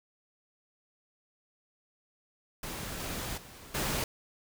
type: noise with level steps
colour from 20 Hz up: pink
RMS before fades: -39 / -37 / -50 / -32 dBFS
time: 2.63-4.04 s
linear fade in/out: 2 ms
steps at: 2.99 / 3.37 / 3.74 s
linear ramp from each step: 10 ms
effects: none